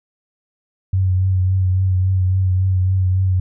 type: tone with vibrato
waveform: sine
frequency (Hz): 93.4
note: F#2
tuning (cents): +17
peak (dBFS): -13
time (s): 0.93-3.4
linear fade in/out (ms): 5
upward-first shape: triangle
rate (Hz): 3.6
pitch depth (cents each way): 35
effects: none